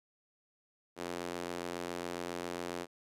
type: tone with high-pass filter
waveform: sawtooth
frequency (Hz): 87.31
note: F2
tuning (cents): 0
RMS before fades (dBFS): -40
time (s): 0.96-2.87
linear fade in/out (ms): 50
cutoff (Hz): 350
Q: 1.2
effects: low-pass 12000 Hz 12 dB/octave